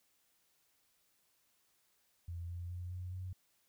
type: tone with pitch steps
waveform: sine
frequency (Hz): 85.6 / 87.2 / 88.82 / 90.48 / 92.17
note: F2 / F2 / F2 / F#2 / F#2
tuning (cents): -34 / -2 / +30 / -38 / -6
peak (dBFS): -40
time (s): 2.28-3.33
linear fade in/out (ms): 5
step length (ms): 210
effects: white hiss -75 dBFS RMS until 3.68 s